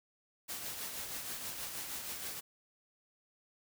white noise with tremolo, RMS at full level -40 dBFS, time 0.48-2.41 s, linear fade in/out 20 ms, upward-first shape triangle, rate 6.3 Hz, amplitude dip 45%, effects none

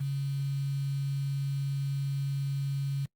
sine tone with quantisation, 138.59 Hz, C#3, in tune, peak -28 dBFS, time 0-3.06 s, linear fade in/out 10 ms, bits 8, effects noise-tail reverb RT60 0.1 s tail -25 dB re dry + Opus 32 kbps

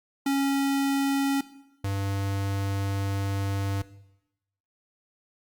square tone pair in turn, 275.9 / 98.59 Hz, C#4 / G2, -8 / +10 cents, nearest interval octave + tritone, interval 1782 cents, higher first, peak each -23 / -27 dBFS, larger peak first, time 0.26-1.41 / 1.84-3.82 s, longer second, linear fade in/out 5 ms, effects noise-tail reverb RT60 0.9 s tail -17 dB re dry + Opus 48 kbps

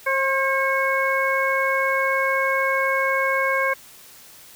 harmonic tone with a mistuned harmonic, 536 Hz, C5, 42 cents sharp, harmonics 1 / 2 / 3 / 4, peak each -24 / -24 / -24 / -24 dBFS, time 0.06-3.74 s, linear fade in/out 10 ms, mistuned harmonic 4, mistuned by +42 cents, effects white hiss -46 dBFS RMS until 4.55 s

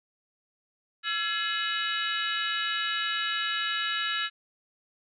harmonic tone with a mistuned harmonic, 423.1 Hz, G#4, 32 cents sharp, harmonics 3 / 4 / 5 / 6 / 7 / 8 / 9 / 10, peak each -34 / -32 / -40 / -37 / -33 / -46 / -35 / -47 dBFS, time 1.03-4.3 s, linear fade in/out 50 ms, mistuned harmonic 3, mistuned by +100 cents, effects none

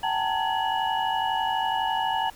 sine tone cluster, 766 / 856 / 908 / 1686 / 2925 Hz, G5 / A5 / A#5 / G#6 / F#7, -40 / -48 / -46 / +26 / -21 cents, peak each -28 / -30 / -27 / -34 / -33 dBFS, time 0.03-2.3 s, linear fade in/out 5 ms, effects pink hiss -49 dBFS RMS until 2.35 s

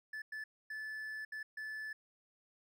triangle tone bursts at uneven times, 1739 Hz, A6, 21 cents flat, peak -39 dBFS, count 5, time 0.13-0.22 / 0.32-0.44 / 0.7-1.25 / 1.32-1.43 / 1.57-1.93 s, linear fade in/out 5 ms, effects none

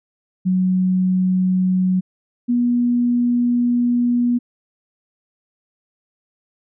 sine tone pair in turn, 185 / 242 Hz, F#3 / B3, 0 / -35 cents, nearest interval perfect fourth, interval 465 cents, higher second, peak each -14 dBFS, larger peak neither, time 0.45-2.01 / 2.48-4.39 s, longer second, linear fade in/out 20 ms, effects none

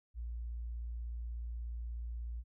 sine tone, 58.27 Hz, A#1, in tune, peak -38 dBFS, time 0.14-2.44 s, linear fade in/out 50 ms, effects none

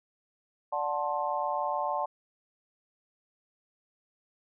sine chord, D dominant seventh, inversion none, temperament just, 587.3 / 734.2 / 881 / 1057.2 Hz, D5 / F#5 / A5 / C6, 0 / -14 / +2 / +18 cents, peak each -34 / -34 / -32 / -34 dBFS, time 0.72-2.06 s, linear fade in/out 10 ms, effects none

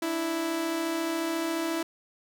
sawtooth tone pair together, 295.4 / 329.6 Hz, D4 / E4, +10 / 0 cents, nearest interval major second, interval 190 cents, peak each -33 / -24 dBFS, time 0.02-1.83 s, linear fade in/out 5 ms, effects none

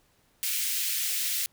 white high-pass noise, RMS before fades -29 dBFS, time 0.43-1.46 s, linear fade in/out 0 ms, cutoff 2000 Hz, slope 24 dB/octave, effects pink hiss -66 dBFS RMS until 1.52 s

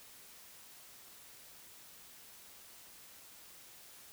silence, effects white hiss -56 dBFS RMS until 4.12 s

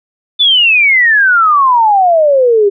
sine exponential sweep, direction down, 3548 to 392 Hz, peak -5 dBFS, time 0.39-2.7 s, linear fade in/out 20 ms, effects none

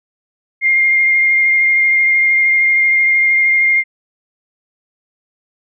sine tone with vibrato, 2118 Hz, C7, 21 cents sharp, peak -9 dBFS, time 0.61-3.84 s, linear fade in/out 50 ms, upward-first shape sine, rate 13 Hz, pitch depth 13 cents each way, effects none

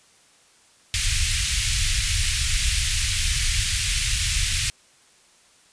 pink band-stop noise, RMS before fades -22 dBFS, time 0.94-4.7 s, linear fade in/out 0 ms, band 100 to 2100 Hz, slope 24 dB/octave, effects white hiss -56 dBFS RMS until 5.72 s + resampled to 22050 Hz

